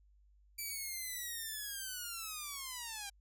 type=linear sweep; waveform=5% pulse; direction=down; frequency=2331 to 784 Hz; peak=-30 dBFS; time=0.58-3.1 s; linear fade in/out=10 ms; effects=added 50 Hz sine -63 dBFS peak until 3.2 s